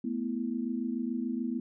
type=chord; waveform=sine; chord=A suspended second; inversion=none; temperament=equal; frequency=220 / 246.9 / 329.6 Hz; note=A3 / B3 / E4; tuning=0 / 0 / 0 cents; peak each=-35 / -32 / -38 dBFS; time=0.04-1.6 s; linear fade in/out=5 ms; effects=none